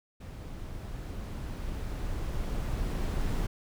brown noise with level ramp, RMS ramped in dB -41 to -29 dBFS, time 0.2-3.47 s, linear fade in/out 10 ms, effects none

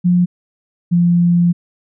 sine tone pair in turn, 177.5 / 173.45 Hz, F3 / F3, +28 / -12 cents, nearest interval unison, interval 40 cents, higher first, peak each -9 dBFS, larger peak neither, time 0.04-0.26 / 0.91-1.53 s, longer second, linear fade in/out 20 ms, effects none

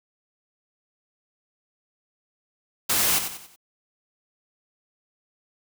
white noise with echo, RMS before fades -22 dBFS, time 2.89-3.19 s, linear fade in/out 10 ms, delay 93 ms, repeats 4, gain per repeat -8 dB, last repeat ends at 3.562 s, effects none

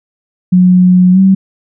sine tone with pitch glide, 181.8 to 191.61 Hz, F#3 to G3, -30 to -39 cents, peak -3 dBFS, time 0.52-1.35 s, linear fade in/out 10 ms, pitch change +91 cents, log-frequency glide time 1.12-1.19 s, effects none

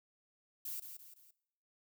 violet noise with echo, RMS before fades -42 dBFS, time 0.65-0.8 s, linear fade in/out 5 ms, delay 170 ms, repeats 3, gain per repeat -7 dB, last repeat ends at 1.31 s, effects noise-tail reverb RT60 0.8 s tail -20 dB re dry

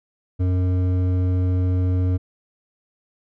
sine tone with hard clipping, 91.4 Hz, F#2, 21 cents flat, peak -19 dBFS, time 0.39-2.18 s, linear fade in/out 20 ms, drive 10 dB, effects none

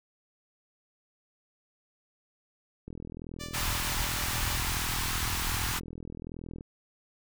click train, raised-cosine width 3 ms, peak -28 dBFS, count 155, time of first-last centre 2.88-6.609 s, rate 41.3 Hz
5% pulse tone with tremolo, 587.3 Hz, D5, in tune, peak -27 dBFS, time 3.39-4.58 s, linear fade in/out 20 ms, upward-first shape sine, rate 6.4 Hz, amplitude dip 65%
pink band-stop noise, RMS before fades -31 dBFS, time 3.53-5.8 s, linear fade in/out 20 ms, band 130 to 790 Hz, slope 48 dB/octave
effects none

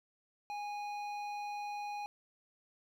triangle tone with hard clipping, 825 Hz, G#5, 12 cents flat, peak -40 dBFS, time 0.5-2.06 s, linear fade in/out 0 ms, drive 14 dB, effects none

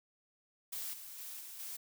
blue noise with level steps, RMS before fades -41 / -49 / -46 / -49 / -44 dBFS, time 0.72-1.77 s, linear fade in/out 10 ms, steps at 0.93 / 1.18 / 1.4 / 1.59 s, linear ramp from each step 10 ms, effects none

